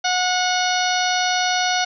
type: harmonic tone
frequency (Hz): 730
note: F#5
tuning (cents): -24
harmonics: 1 / 2 / 3 / 4 / 5 / 6 / 7 / 8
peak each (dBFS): -21 / -24 / -28 / -28 / -28 / -28 / -32 / -28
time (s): 0.04-1.85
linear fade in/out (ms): 10
effects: none